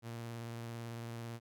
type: tone with vibrato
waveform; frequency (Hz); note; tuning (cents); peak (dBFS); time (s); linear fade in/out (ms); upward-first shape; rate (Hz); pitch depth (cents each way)
sawtooth; 116.5; A#2; -1; -38; 0.02-1.4; 50; square; 18; 17
effects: none